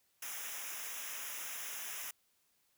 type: noise with comb filter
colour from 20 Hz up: white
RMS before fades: -43 dBFS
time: 0.22-2.11 s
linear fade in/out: 5 ms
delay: 0.23 ms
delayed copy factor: -0.9
effects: white hiss -75 dBFS RMS until 2.77 s